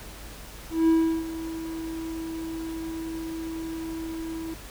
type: tone with ADSR envelope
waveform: triangle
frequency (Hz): 325.5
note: E4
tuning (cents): -22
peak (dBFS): -14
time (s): 0.7-4.54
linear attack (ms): 180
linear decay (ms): 360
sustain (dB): -15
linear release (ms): 4
effects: added 50 Hz sine -44 dBFS peak until 4.7 s + pink hiss -44 dBFS RMS until 4.7 s

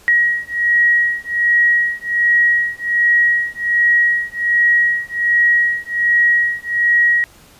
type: beating tone pair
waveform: sine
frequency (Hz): 1900 / 1901.3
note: A#6 / A#6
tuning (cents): +33 / +34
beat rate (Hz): 1.3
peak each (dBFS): -15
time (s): 0.08-7.24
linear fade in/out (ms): 0
effects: pink hiss -46 dBFS RMS until 7.59 s + resampled to 32000 Hz

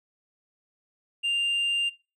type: tone with tanh clipping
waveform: sine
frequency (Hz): 2794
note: F7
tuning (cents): 0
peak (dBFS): -24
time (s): 1.23-1.9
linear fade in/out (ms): 20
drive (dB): 2
effects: noise-tail reverb RT60 0.3 s tail -20 dB re dry

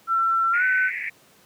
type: tone with pitch glide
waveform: sine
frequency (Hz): 1346 to 1510.8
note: E6 to F#6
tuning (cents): +36 to +36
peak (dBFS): -18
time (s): 0.07-0.91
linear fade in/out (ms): 50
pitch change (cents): +200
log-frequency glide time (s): 0.5-0.64
type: band-pass noise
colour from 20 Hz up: pink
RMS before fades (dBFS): -30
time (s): 0.53-1.1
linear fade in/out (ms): 10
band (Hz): 1800 to 2400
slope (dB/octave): 96
effects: pink hiss -55 dBFS RMS until 1.45 s + high-pass 150 Hz 12 dB/octave

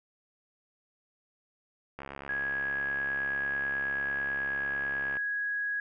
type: click train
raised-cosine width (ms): 0.5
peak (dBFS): -25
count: 221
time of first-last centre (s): 1.99-5.169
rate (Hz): 69.2
type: tone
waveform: sine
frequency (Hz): 1661.2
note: G#6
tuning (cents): 0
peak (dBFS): -29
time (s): 2.29-5.8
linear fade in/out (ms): 2
effects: none

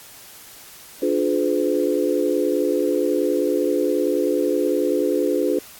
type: chord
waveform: sine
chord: D diminished seventh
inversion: none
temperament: just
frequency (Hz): 293.7 / 352.4 / 422.9 / 507.5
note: D4 / F4 / Ab4 / Cb5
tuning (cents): 0 / +16 / +31 / +47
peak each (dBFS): -23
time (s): 1.02-5.59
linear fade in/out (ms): 5
effects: white hiss -43 dBFS RMS until 5.79 s + AAC 64 kbps

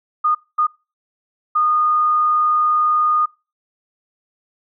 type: tone bursts at uneven times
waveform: sine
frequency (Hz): 1227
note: D#6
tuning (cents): -25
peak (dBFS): -13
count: 3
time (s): 0.24-0.35 / 0.58-0.67 / 1.55-3.26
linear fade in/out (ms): 10
effects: noise-tail reverb RT60 0.3 s tail -23 dB re dry

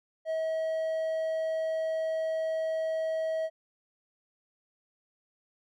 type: tone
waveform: triangle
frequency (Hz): 641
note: E5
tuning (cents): -49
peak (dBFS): -26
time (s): 0.25-3.5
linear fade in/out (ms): 50
effects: none

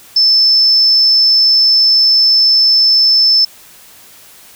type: tone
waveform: sine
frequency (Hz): 5274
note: E8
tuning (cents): 0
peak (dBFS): -6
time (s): 0.16-3.45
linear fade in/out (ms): 5
effects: white hiss -40 dBFS RMS until 4.55 s

